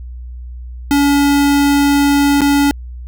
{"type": "tone with dropouts", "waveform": "square", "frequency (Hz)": 284.3, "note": "C#4", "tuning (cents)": 44, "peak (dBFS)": -10, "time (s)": [0.91, 2.71], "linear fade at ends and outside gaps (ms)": 0, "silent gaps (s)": [2.407, 2.417], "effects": ["added 61 Hz sine -26 dBFS peak until 3.07 s"]}